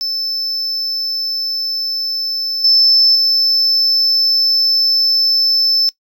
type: tone with level steps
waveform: triangle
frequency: 5274 Hz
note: E8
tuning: in tune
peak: -16 / -5 / -9 dBFS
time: 0.01-5.89 s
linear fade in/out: 0 ms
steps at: 2.64 / 3.15 s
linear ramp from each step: 5 ms
effects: noise-tail reverb RT60 0.1 s tail -21 dB re dry + tanh soft clip ceiling -4 dBFS